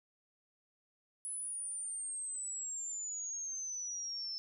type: exponential sweep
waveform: sine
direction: down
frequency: 10220 to 5274 Hz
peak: -38 dBFS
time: 1.25-4.38 s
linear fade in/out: 0 ms
effects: none